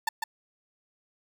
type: tone with echo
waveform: 30% pulse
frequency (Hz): 889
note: A5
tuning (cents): +18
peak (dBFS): -21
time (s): 0.07-0.09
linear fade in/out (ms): 5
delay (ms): 150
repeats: 1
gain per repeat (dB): -4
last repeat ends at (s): 0.24
effects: none